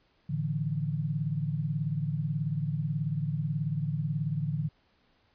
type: chord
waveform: sine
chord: A suspended fourth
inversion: none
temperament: just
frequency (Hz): 110 / 146.67 / 165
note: A2 / D3 / E3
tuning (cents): 0 / -2 / +2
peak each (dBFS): -36 / -30 / -33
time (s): 0.29-4.69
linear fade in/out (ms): 10
effects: pink hiss -68 dBFS RMS until 5.34 s + resampled to 11025 Hz